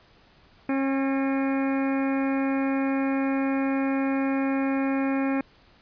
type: harmonic tone with a mistuned harmonic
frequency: 271.2 Hz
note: C#4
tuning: 38 cents flat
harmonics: 1 / 2 / 3 / 4 / 5 / 6 / 7 / 8 / 9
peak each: -23 / -32 / -35 / -39 / -40 / -40 / -42 / -41 / -40 dBFS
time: 0.69-5.41 s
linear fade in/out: 2 ms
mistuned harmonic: 7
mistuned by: -65 cents
effects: pink hiss -57 dBFS RMS until 5.81 s + resampled to 11025 Hz